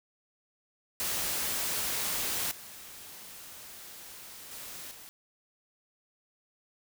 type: noise with level steps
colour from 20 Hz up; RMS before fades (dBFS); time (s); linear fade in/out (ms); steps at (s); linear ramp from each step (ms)
white; -32 / -47 / -43 / -49; 1-5.09; 0; 2.51 / 4.51 / 4.91; 5
effects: none